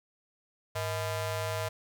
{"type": "ring-modulated tone", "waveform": "sawtooth", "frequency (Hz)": 370, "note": "F#4", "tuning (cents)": 0, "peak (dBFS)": -24, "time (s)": [0.75, 1.69], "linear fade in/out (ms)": 10, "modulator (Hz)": 267, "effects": []}